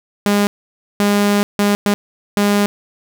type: tone bursts at uneven times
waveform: sawtooth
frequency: 204.1 Hz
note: G#3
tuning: 30 cents flat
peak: -8 dBFS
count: 5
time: 0.26-0.47 / 1-1.43 / 1.59-1.75 / 1.86-1.94 / 2.37-2.66 s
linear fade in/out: 0 ms
effects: none